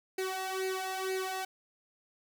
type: tone with flanger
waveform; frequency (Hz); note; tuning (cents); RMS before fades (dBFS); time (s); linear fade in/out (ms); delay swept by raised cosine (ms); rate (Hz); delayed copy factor
sawtooth; 377.9; F#4; +37; -35; 0.18-1.45; 5; 0.44 to 1.54; 2.1; +0.8
effects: 10-bit